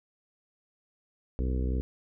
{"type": "harmonic tone", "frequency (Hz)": 63.6, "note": "C2", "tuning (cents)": -48, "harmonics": [1, 2, 3, 4, 5, 6, 7, 8], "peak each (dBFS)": [-27, -37, -40, -38, -42, -44, -42, -48], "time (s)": [1.39, 1.81], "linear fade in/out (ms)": 0, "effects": []}